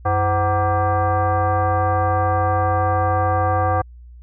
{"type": "tone with frequency modulation", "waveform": "sine", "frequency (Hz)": 328, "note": "E4", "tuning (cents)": -9, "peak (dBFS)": -15, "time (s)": [0.05, 3.82], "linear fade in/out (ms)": 10, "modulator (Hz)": 421, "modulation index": 2.1, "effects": ["added 60 Hz sine -38 dBFS peak until 4.22 s"]}